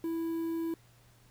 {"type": "tone with quantisation", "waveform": "triangle", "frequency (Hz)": 329.6, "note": "E4", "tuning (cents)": 0, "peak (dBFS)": -29, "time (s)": [0.04, 0.74], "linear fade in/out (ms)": 2, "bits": 9, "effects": ["added 119 Hz sine -61 dBFS peak until 1.3 s", "pink hiss -64 dBFS RMS until 1.3 s"]}